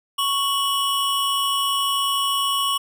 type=tone pair together; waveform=square; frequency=1108.7 / 2960 Hz; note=C#6 / F#7; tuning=0 / 0 cents; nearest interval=octave + perfect fourth; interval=1700 cents; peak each=-23 dBFS; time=0.18-2.78 s; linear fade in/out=10 ms; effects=none